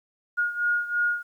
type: beating tone pair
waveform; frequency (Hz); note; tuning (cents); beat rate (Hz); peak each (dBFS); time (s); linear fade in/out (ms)
sine; 1432 / 1435; F6 / F6; +43 / +47; 3; -24 / -28; 0.37-1.23; 20
effects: 10-bit